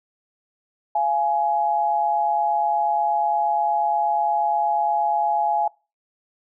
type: tone pair together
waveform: sine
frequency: 689 / 837.4 Hz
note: F5 / G#5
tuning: -24 / +14 cents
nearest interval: minor third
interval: 338 cents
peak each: -24 / -19 dBFS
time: 0.95-5.68 s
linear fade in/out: 5 ms
effects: noise-tail reverb RT60 0.3 s tail -23 dB re dry